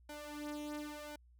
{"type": "tone with flanger", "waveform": "sawtooth", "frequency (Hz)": 296.9, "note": "D4", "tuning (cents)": 19, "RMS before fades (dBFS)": -45, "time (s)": [0.09, 1.16], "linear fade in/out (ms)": 5, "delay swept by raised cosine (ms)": [1.3, 3.7], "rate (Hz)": 0.94, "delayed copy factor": 0.8, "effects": ["added 60 Hz sine -61 dBFS peak until 1.39 s"]}